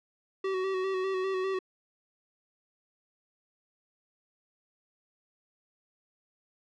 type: tone with vibrato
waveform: square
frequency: 378.9 Hz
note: F#4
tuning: 41 cents sharp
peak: -29 dBFS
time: 0.44-1.59 s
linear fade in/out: 5 ms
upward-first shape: square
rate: 5 Hz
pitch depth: 27 cents each way
effects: low-pass 3000 Hz 12 dB/octave